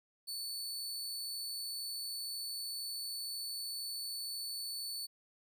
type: tone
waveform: sawtooth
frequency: 4469 Hz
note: C#8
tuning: 13 cents sharp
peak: -36 dBFS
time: 0.27-5.07 s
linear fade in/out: 20 ms
effects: none